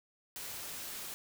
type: noise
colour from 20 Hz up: white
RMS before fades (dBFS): -43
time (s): 0.36-1.14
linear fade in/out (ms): 0
effects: none